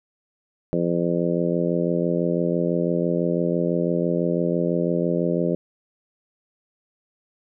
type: harmonic tone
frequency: 86 Hz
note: F2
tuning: 26 cents flat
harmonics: 2 / 3 / 4 / 5 / 6 / 7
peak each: -24 / -28 / -26 / -28 / -27 / -29 dBFS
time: 0.73-5.55 s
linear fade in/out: 0 ms
effects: none